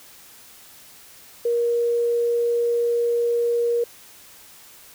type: tone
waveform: sine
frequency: 472.8 Hz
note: A#4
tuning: 24 cents sharp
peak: -18 dBFS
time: 1.45-3.84 s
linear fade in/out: 5 ms
effects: white hiss -47 dBFS RMS until 4.94 s